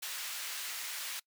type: high-pass noise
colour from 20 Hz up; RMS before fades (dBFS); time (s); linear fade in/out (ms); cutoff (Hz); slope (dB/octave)
pink; -40; 0.02-1.2; 10; 1800; 12
effects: noise-tail reverb RT60 0.1 s tail -23 dB re dry